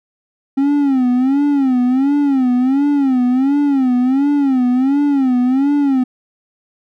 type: tone with vibrato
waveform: triangle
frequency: 267.4 Hz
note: C4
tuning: 38 cents sharp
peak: -9 dBFS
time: 0.57-6.04 s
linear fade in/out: 10 ms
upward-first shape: sine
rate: 1.4 Hz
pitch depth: 140 cents each way
effects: none